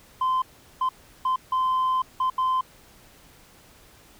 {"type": "tone bursts at uneven times", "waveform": "sine", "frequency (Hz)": 1033, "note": "C6", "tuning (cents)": -22, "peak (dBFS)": -18, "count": 6, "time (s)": [[0.21, 0.42], [0.81, 0.89], [1.25, 1.36], [1.52, 2.02], [2.2, 2.3], [2.38, 2.61]], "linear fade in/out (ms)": 5, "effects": ["tanh soft clip ceiling -19 dBFS", "pink hiss -53 dBFS RMS until 4.19 s"]}